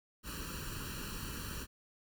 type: noise with comb filter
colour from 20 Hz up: pink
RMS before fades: -42 dBFS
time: 0.23-1.67 s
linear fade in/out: 50 ms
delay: 0.7 ms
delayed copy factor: +0.95
effects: none

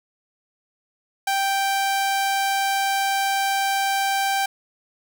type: tone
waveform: sawtooth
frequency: 784 Hz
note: G5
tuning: in tune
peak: -16 dBFS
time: 1.27-4.46 s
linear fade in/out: 5 ms
effects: none

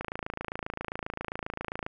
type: click train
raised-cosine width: 0.5 ms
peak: -18 dBFS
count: 52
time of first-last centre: 0.01-1.865 s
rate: 27.5 Hz
effects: none

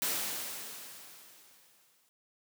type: noise with exponential decay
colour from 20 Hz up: white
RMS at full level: -31 dBFS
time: 0.02-2.09 s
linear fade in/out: 0 ms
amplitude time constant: 450 ms
effects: high-pass 150 Hz 12 dB/octave

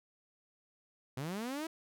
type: linear sweep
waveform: sawtooth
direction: up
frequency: 122.4 to 330.7 Hz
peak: -33 dBFS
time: 1.17-1.67 s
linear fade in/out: 5 ms
effects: none

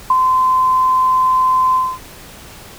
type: tone with ADSR envelope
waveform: sine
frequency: 1030 Hz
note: C6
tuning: 28 cents flat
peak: -7 dBFS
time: 0.1-1.99 s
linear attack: 4 ms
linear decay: 35 ms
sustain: -3 dB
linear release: 240 ms
effects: pink hiss -37 dBFS RMS until 2.78 s

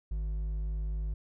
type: tone with hard clipping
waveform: triangle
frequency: 51.91 Hz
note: G#1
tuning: in tune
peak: -32 dBFS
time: 0.11-1.14 s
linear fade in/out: 5 ms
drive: 8 dB
effects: none

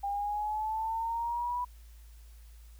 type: exponential sweep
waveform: sine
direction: up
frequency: 798 to 987.8 Hz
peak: -30 dBFS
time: 0.03-1.65 s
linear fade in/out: 10 ms
effects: added 56 Hz sine -49 dBFS peak until 2.79 s + white hiss -64 dBFS RMS until 2.79 s

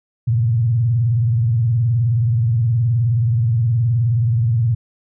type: tone with vibrato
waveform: sine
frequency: 116.54 Hz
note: A#2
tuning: in tune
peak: -13 dBFS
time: 0.27-4.75 s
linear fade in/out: 10 ms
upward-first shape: sine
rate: 19 Hz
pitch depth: 160 cents each way
effects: none

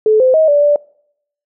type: tone with pitch steps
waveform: sine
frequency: 432.4 / 515 / 632 / 581 / 585 Hz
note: A4 / C5 / D#5 / D5 / D5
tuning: -30 / -28 / +27 / -19 / -7 cents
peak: -7 dBFS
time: 0.06-0.76 s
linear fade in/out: 2 ms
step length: 140 ms
effects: noise-tail reverb RT60 0.7 s tail -24 dB re dry

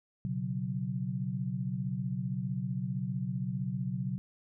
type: chord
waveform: sine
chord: B suspended second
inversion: none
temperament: just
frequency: 123.47 / 138.9 / 185.21 Hz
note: B2 / C#3 / F#3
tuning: 0 / +4 / +2 cents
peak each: -36 / -36 / -35 dBFS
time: 0.25-4.18 s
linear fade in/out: 0 ms
effects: none

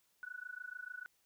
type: tone with amplitude modulation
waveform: sine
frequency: 1480 Hz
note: F#6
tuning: in tune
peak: -40 dBFS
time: 0.23-1.06 s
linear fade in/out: 0 ms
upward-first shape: sine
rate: 26.8 Hz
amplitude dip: 95%
effects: white hiss -75 dBFS RMS until 1.25 s

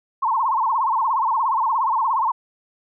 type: tone with vibrato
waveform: sine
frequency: 980 Hz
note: B5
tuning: 14 cents flat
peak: -17 dBFS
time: 0.22-2.32 s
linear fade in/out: 10 ms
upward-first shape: sine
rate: 17 Hz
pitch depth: 200 cents each way
effects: none

